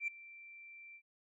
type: tone with ADSR envelope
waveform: sine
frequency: 2349 Hz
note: D7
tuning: in tune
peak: -31 dBFS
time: 0-1.02 s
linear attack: 77 ms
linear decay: 7 ms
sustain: -20 dB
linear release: 68 ms
effects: tanh soft clip ceiling -29 dBFS